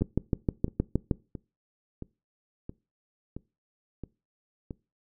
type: two click trains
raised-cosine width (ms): 3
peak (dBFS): -11 / -24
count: 8 / 8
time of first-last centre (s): 0.02-1.112 / 0.01-4.708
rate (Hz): 6.41 / 1.49
effects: noise-tail reverb RT60 0.3 s tail -22 dB re dry